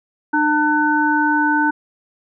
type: harmonic tone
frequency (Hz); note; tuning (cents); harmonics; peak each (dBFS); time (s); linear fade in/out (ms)
300.1; D4; +38; 1 / 3 / 5; -18 / -18 / -18; 0.33-1.71; 10
effects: none